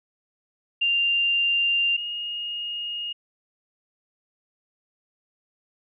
sine tone pair in turn, 2789 / 2856 Hz, F7 / F7, -3 / +38 cents, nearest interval unison, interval 41 cents, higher second, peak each -19 / -28 dBFS, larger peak first, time 0.81-1.97 / 1.97-3.13 s, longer neither, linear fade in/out 10 ms, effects none

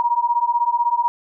sine beating tone pair, 944 / 960 Hz, A#5 / B5, +22 / -49 cents, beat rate 16 Hz, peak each -19 dBFS, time 0-1.08 s, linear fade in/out 0 ms, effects none

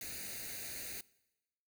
white noise with comb filter, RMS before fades -44 dBFS, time 0.01-1.01 s, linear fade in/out 2 ms, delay 0.46 ms, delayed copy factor +0.8, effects noise-tail reverb RT60 1.0 s tail -22 dB re dry

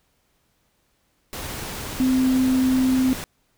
sine tone in noise, 258.7 Hz, C4, 19 cents flat, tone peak -16 dBFS, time 2-3.13 s, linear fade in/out 0 ms, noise pink, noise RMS -32 dBFS, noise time 1.33-3.24 s, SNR +13 dB, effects pink hiss -67 dBFS RMS until 3.57 s

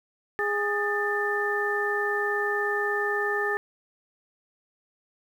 harmonic tone with a mistuned harmonic, 411.8 Hz, G#4, 15 cents flat, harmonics 1 / 2 / 3 / 4, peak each -28 / -33 / -33 / -27 dBFS, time 0.39-3.57 s, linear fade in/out 0 ms, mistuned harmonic 4, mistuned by +130 cents, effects 9-bit

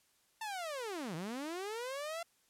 sawtooth linear two-way sweep, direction down then up, 904 to 151.4 to 689 Hz, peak -35 dBFS, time 0.41-2.23 s, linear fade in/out 5 ms, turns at 1.15 s, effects white hiss -72 dBFS RMS until 2.49 s + low-pass 12000 Hz 12 dB/octave

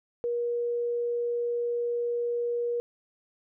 sine tone, 476.8 Hz, A#4, 39 cents sharp, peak -26 dBFS, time 0.24-2.8 s, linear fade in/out 0 ms, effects none

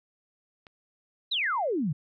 click, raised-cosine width 0.3 ms, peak -32 dBFS, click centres 0.668 s
sine exponential sweep, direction down, 4146 to 134 Hz, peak -25 dBFS, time 1.31-1.93 s, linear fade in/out 10 ms
sine tone with exponential decay, 2081 Hz, C7, 10 cents flat, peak -33 dBFS, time 1.44-1.71 s, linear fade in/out 0 ms, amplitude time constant 58 ms
effects none

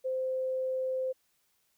sine tone, 519 Hz, C5, 14 cents flat, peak -29 dBFS, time 0.04-1.13 s, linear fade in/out 20 ms, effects white hiss -73 dBFS RMS until 1.77 s

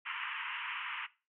white band-pass noise, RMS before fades -40 dBFS, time 0.05-1.07 s, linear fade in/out 20 ms, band 910 to 3000 Hz, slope 96 dB/octave, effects noise-tail reverb RT60 0.3 s tail -18 dB re dry

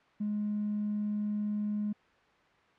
triangle tone with tanh clipping, 208.9 Hz, G#3, 10 cents sharp, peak -29 dBFS, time 0.2-1.93 s, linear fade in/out 10 ms, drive 1 dB, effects white hiss -63 dBFS RMS until 2.78 s + low-pass 2000 Hz 12 dB/octave

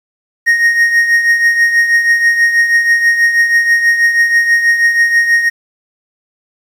triangle tone with tremolo, 1864.7 Hz, A#6, in tune, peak -3 dBFS, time 0.46-5.5 s, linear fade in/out 20 ms, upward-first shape triangle, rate 6.2 Hz, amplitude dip 65%, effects 7-bit

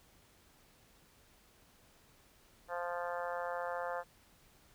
harmonic tone, 174.61 Hz, F3, in tune, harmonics 3 / 4 / 5 / 6 / 7 / 8 / 9 / 10, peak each -40 / -42 / -44 / -46 / -47 / -48 / -49 / -50 dBFS, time 2.68-4.04 s, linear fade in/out 50 ms, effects pink hiss -65 dBFS RMS until 4.74 s

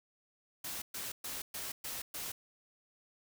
white noise bursts, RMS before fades -41 dBFS, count 6, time 0.64-2.32 s, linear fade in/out 5 ms, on 180 ms, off 120 ms, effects none

